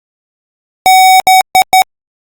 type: tone bursts at uneven times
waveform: square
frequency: 752 Hz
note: F#5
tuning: 28 cents sharp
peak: -3 dBFS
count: 4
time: 0.86-1.2 / 1.27-1.41 / 1.55-1.62 / 1.73-1.82 s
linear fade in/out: 0 ms
effects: Opus 48 kbps